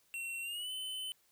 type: tone with pitch glide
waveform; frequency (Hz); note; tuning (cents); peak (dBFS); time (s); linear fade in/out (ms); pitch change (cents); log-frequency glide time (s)
square; 2722 to 3038; F7 to F#7; -45 to +45; -39; 0.14-1.12; 0; +190; 0.42-0.71
effects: white hiss -71 dBFS RMS until 1.31 s